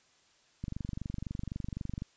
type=click train; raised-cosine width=5 ms; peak=-24 dBFS; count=34; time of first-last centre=0.64-2.021 s; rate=23.9 Hz; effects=white hiss -66 dBFS RMS until 2.16 s + resampled to 16000 Hz